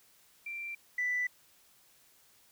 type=tone pair in turn; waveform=sine; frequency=2357 / 1982 Hz; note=D7 / B6; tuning=+6 / +6 cents; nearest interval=minor third; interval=300 cents; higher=first; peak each=-37 / -28 dBFS; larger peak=second; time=0.46-0.75 / 0.98-1.27 s; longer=neither; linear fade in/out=5 ms; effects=tanh soft clip ceiling -25 dBFS + white hiss -64 dBFS RMS until 2.51 s